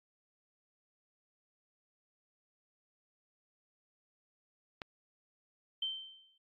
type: click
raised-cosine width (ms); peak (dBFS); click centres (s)
0.3; -24; 4.818
type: tone with exponential decay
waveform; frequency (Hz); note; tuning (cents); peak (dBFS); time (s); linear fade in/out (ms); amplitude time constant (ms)
sine; 3111; G7; -14; -31; 5.82-6.38; 5; 120
effects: AAC 64 kbps